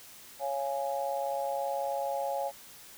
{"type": "chord", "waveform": "sine", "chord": "Db major", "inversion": "none", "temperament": "just", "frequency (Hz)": [554.4, 693, 831.5], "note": ["Db5", "F5", "Ab5"], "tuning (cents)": [0, -14, 2], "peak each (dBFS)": [-33, -36, -34], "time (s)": [0.39, 2.52], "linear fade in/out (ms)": 50, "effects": ["white hiss -51 dBFS RMS until 2.97 s"]}